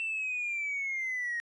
triangle linear sweep, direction down, 2690 to 1864.7 Hz, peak -28 dBFS, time 0-1.4 s, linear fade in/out 0 ms, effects tanh soft clip ceiling -27 dBFS + resampled to 22050 Hz

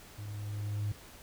triangle tone with level ramp, 103.83 Hz, G#2, in tune, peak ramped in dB -38 to -27 dBFS, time 0.18-0.92 s, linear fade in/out 5 ms, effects tanh soft clip ceiling -24 dBFS + pink hiss -53 dBFS RMS until 1.22 s

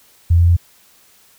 sine tone with pitch steps, 84.9 / 85.69 / 86.48 Hz, F2 / F2 / F2, -48 / -32 / -16 cents, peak -8 dBFS, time 0.3-0.567 s, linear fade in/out 10 ms, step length 89 ms, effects white hiss -51 dBFS RMS until 1.38 s

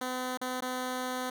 10% pulse tone with dropouts, 253.9 Hz, B3, 48 cents sharp, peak -24 dBFS, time 0.01-1.3 s, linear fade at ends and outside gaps 5 ms, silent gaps 0.374-0.413 / 0.607-0.621 s, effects none

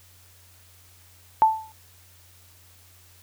sine tone with exponential decay, 880 Hz, A5, in tune, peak -10 dBFS, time 1.42-1.72 s, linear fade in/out 0 ms, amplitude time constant 65 ms, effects added 90 Hz sine -55 dBFS peak until 3.22 s + white hiss -55 dBFS RMS until 3.22 s

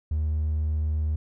triangle tone, 77 Hz, D#2, 17 cents flat, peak -20 dBFS, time 0.11-1.16 s, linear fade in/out 5 ms, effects tanh soft clip ceiling -18 dBFS

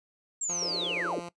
sine linear sweep, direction down, 7570 to 210 Hz, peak -29 dBFS, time 0.41-1.19 s, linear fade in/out 5 ms
10% pulse tone with pitch glide, 174.61 to 172.8 Hz, F3 to F3, 0 to -18 cents, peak -30 dBFS, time 0.49-1.29 s, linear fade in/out 5 ms, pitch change -18 cents, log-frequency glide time 0.8-1.15 s
white band-pass noise, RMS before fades -39 dBFS, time 0.62-1.2 s, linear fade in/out 0 ms, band 300 to 600 Hz, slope 96 dB/octave
effects noise-tail reverb RT60 0.1 s tail -19 dB re dry + resampled to 22050 Hz

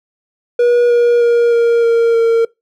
triangle tone with pitch steps, 481.9 / 477.2 / 472.5 / 467.9 / 463.3 / 458.8 Hz, B4 / A#4 / A#4 / A#4 / A#4 / A#4, -43 / +41 / +23 / +6 / -11 / -28 cents, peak -6 dBFS, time 0.59-2.45 s, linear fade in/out 5 ms, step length 310 ms, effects noise-tail reverb RT60 0.2 s tail -23 dB re dry

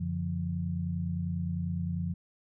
sine tone cluster, 90.2 / 143.1 / 173 Hz, F#2 / D3 / F3, -44 / -45 / -16 cents, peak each -34 / -38 / -32 dBFS, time 0-2.14 s, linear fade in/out 10 ms, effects none

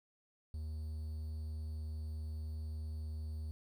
triangle tone with quantisation, 77.6 Hz, D#2, 4 cents flat, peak -37 dBFS, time 0.54-3.51 s, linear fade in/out 0 ms, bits 11, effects none

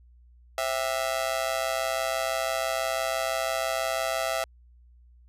sawtooth tone with amplitude modulation, 661 Hz, E5, 5 cents sharp, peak -18 dBFS, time 0.58-4.44 s, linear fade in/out 2 ms, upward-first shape sine, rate 126 Hz, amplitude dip 95%, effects added 60 Hz sine -52 dBFS peak until 5.28 s + resampled to 32000 Hz

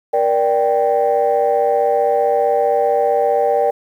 sine chord, G minor, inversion first, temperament equal with one note detuned, 471.9 / 587.3 / 784 Hz, Bb4 / D5 / G5, +21 / 0 / 0 cents, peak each -16 dBFS, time 0.13-3.71 s, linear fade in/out 10 ms, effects tanh soft clip ceiling -6 dBFS + 8-bit

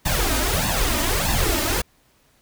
pink noise with flanger, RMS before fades -21 dBFS, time 0.05-1.82 s, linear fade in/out 10 ms, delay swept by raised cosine 1.1 to 3.3 ms, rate 1.6 Hz, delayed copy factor +0.8, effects pink hiss -60 dBFS RMS until 2.41 s

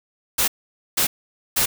white noise bursts, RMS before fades -19 dBFS, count 3, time 0.38-1.66 s, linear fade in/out 10 ms, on 100 ms, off 490 ms, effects none

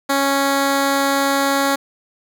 10% pulse tone, 276.6 Hz, C#4, 4 cents flat, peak -7 dBFS, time 0.09-1.76 s, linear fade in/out 10 ms, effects none

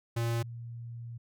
square / sine tone pair in turn, 116.54 / 117.49 Hz, A#2 / A#2, 0 / +14 cents, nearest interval unison, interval 14 cents, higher second, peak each -29 / -39 dBFS, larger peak first, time 0.16-0.43 / 0.43-1.18 s, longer second, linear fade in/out 10 ms, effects none

